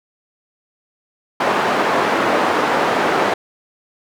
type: band-pass noise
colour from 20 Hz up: white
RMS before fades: -17 dBFS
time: 1.4-3.34 s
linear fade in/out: 5 ms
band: 270 to 1100 Hz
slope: 12 dB/octave
effects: none